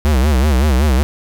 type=tone with vibrato; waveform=square; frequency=69.4 Hz; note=C#2; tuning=3 cents sharp; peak=-11 dBFS; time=0.05-1.03 s; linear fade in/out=0 ms; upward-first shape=sine; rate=5.3 Hz; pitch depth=190 cents each way; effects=none